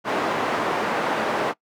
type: band-pass noise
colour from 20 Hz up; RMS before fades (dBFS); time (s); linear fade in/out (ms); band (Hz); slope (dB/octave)
white; -24; 0.04-1.54; 50; 230 to 1100; 12
effects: noise-tail reverb RT60 0.1 s tail -22 dB re dry